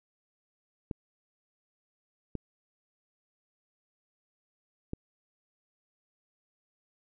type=clicks; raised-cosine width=3 ms; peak=-21 dBFS; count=3; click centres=0.912 / 2.353 / 4.934 s; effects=none